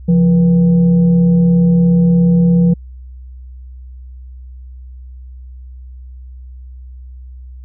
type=tone with frequency modulation; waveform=sine; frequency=173.5 Hz; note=F3; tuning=11 cents flat; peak=-7 dBFS; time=0.08-2.74 s; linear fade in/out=10 ms; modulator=310 Hz; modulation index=0.36; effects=added 63 Hz sine -30 dBFS peak until 7.64 s